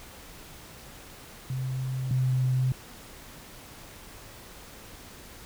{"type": "tone pair in turn", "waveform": "sine", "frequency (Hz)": [130, 128.73], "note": ["C3", "C3"], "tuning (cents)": [-11, -28], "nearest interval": "unison", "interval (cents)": 17, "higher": "first", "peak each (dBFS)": [-28, -22], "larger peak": "second", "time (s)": [[1.5, 2.11], [2.11, 2.72]], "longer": "neither", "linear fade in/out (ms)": 2, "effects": ["pink hiss -47 dBFS RMS until 5.45 s"]}